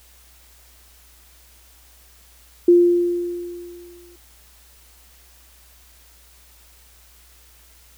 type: tone with exponential decay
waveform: sine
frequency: 349.2 Hz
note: F4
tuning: in tune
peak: -7 dBFS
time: 2.68-4.16 s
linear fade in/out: 5 ms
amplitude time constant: 320 ms
effects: added 60 Hz sine -52 dBFS peak until 7.97 s + white hiss -52 dBFS RMS until 7.97 s